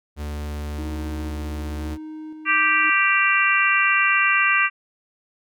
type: tone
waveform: 45% pulse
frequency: 74 Hz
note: D2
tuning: 14 cents sharp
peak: -27 dBFS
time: 0.16-1.98 s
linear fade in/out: 50 ms
type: tone with tremolo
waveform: triangle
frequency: 311.1 Hz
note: D#4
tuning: in tune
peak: -30 dBFS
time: 0.78-2.9 s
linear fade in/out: 5 ms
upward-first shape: square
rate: 0.97 Hz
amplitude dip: 35%
type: harmonic tone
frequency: 392 Hz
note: G4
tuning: in tune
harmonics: 3 / 4 / 5 / 6 / 7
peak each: -22 / -22 / -22 / -22 / -22 dBFS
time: 2.45-4.7 s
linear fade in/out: 50 ms
effects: none